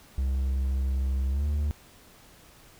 triangle tone with pitch glide, 66.3 to 73.56 Hz, C2 to D2, +23 to +3 cents, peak -22 dBFS, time 0.18-1.71 s, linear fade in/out 0 ms, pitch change +180 cents, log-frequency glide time 1.29-1.46 s, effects pink hiss -54 dBFS RMS until 2.79 s

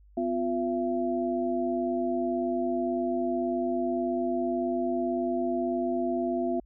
sine tone cluster, 253.1 / 351.3 / 676 Hz, B3 / F4 / E5, +43 / +10 / +43 cents, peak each -30 dBFS, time 0.17-6.6 s, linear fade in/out 5 ms, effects added 50 Hz sine -53 dBFS peak until 6.65 s

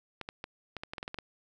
clicks, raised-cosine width 0.3 ms, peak -22 dBFS, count 11, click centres 0.213 / 0.289 / 0.441 / 0.767 / 0.835 / 0.935 / 0.982 / 1.029 / 1.079 / 1.144 / 1.187 s, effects none

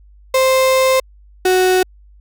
35% pulse tone pair in turn, 523.3 / 370 Hz, C5 / F#4, 0 / 0 cents, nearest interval tritone, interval 600 cents, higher first, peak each -9 dBFS, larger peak neither, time 0.34-1 / 1.45-1.83 s, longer first, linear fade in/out 5 ms, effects added 50 Hz sine -42 dBFS peak until 2.2 s

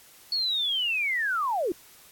sine linear sweep, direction down, 4435 to 311.1 Hz, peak -24 dBFS, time 0.32-1.72 s, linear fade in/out 2 ms, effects white hiss -53 dBFS RMS until 2.11 s + AAC 64 kbps

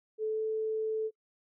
sine tone with pitch glide, 434.9 to 437.9 Hz, A4 to A4, -20 to -8 cents, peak -29 dBFS, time 0.18-1.11 s, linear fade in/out 50 ms, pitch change +12 cents, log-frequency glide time 0.29-0.42 s, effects noise-tail reverb RT60 0.1 s tail -26 dB re dry

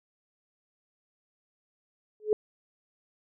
sine tone with exponential growth, 425.8 Hz, G#4, 43 cents sharp, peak -16 dBFS, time 2.2-2.33 s, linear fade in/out 1 ms, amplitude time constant 27 ms, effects none

